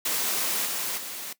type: noise with level steps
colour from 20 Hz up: white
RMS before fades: -27 / -30 / -36 dBFS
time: 0.05-1.33 s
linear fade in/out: 5 ms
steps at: 0.65 / 0.97 s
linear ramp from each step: 10 ms
effects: noise-tail reverb RT60 0.1 s tail -18 dB re dry + high-pass 200 Hz 12 dB/octave